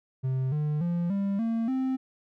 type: tone with pitch steps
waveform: triangle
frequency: 130.81 / 150.26 / 172.6 / 198.27 / 227.8 / 261.6 Hz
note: C3 / D3 / F3 / G3 / A#3 / C4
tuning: 0 / +40 / -20 / +20 / -40 / 0 cents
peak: -23 dBFS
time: 0.23-1.97 s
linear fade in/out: 20 ms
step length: 290 ms
effects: none